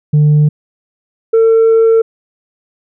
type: tone pair in turn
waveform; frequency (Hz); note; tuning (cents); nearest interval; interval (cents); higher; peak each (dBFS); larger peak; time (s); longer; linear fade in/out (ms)
sine; 149.9 / 450.9; D3 / A4; +36 / +42; octave + perfect fifth; 1906; second; -3; neither; 0.13-0.49 / 1.33-2.02; second; 10
effects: tanh soft clip ceiling -4 dBFS